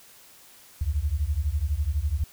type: beating tone pair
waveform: sine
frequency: 67.9 / 79.9 Hz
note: C#2 / D#2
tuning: -35 / +47 cents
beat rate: 12 Hz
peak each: -26 dBFS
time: 0.81-2.24 s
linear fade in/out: 5 ms
effects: white hiss -52 dBFS RMS until 2.32 s